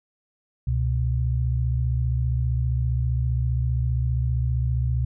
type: tone pair together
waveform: sine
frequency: 68.34 / 123.47 Hz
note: C#2 / B2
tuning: -24 / 0 cents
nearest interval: minor seventh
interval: 1024 cents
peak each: -23 dBFS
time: 0.67-5.05 s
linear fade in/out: 5 ms
effects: none